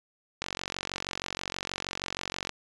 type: click train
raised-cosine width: 0.2 ms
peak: -14 dBFS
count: 97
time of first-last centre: 0.42-2.493 s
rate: 46.3 Hz
effects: resampled to 22050 Hz